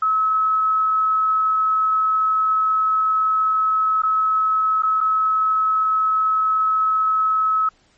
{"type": "tone with dropouts", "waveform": "sine", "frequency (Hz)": 1290, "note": "E6", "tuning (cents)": -38, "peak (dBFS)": -15, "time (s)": [0.02, 7.69], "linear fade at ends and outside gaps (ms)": 5, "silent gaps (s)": [[4.021, 4.033], [4.823, 4.832], [5.006, 5.01]], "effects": ["pink hiss -58 dBFS RMS until 7.97 s", "MP3 32 kbps"]}